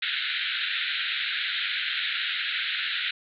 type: band-pass noise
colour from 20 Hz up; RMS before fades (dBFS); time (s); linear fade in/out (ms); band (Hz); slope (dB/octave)
white; -29; 0.02-3.11; 5; 1400 to 4000; 96
effects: none